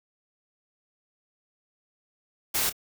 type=noise with echo; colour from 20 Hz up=white; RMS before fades=-26 dBFS; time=2.54-2.7 s; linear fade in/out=10 ms; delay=27 ms; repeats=1; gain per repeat=-13 dB; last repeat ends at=2.727 s; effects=none